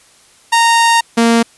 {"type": "tone pair in turn", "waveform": "sawtooth", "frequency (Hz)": [926, 231.5], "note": ["A#5", "A#3"], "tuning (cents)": [-12, -12], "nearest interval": "2 octaves", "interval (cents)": 2400, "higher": "first", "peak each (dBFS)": -4, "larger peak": "neither", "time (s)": [[0.52, 1.01], [1.17, 1.43]], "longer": "first", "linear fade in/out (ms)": 10, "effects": ["white hiss -47 dBFS RMS until 1.57 s", "resampled to 24000 Hz"]}